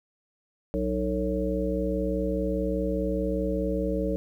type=harmonic tone with a mistuned harmonic; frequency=61.6 Hz; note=B1; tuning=4 cents flat; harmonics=1 / 3 / 5 / 7 / 9; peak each=-31 / -31 / -31 / -31 / -31 dBFS; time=0.74-4.16 s; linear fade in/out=0 ms; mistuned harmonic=7; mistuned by=+72 cents; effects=10-bit